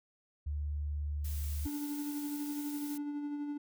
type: tone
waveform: sine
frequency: 73.6 Hz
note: D2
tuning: 4 cents sharp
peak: -33 dBFS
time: 0.46-1.67 s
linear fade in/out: 10 ms
type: noise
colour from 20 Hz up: blue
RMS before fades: -47 dBFS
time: 1.24-2.98 s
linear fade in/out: 10 ms
type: tone with tremolo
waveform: triangle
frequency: 291.4 Hz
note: D4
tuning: 13 cents flat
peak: -32 dBFS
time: 1.65-3.58 s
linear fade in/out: 10 ms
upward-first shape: sine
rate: 12 Hz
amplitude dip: 35%
effects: none